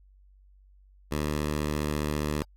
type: tone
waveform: 10% pulse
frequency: 74.9 Hz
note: D2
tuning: 35 cents sharp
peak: -19 dBFS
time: 1.11-2.43 s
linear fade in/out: 10 ms
effects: added 48 Hz sine -54 dBFS peak until 2.56 s + AAC 64 kbps